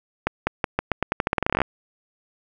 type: accelerating click train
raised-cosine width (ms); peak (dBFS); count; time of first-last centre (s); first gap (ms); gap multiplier
0.5; -5; 20; 0.27-1.617; 200; 0.86
effects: none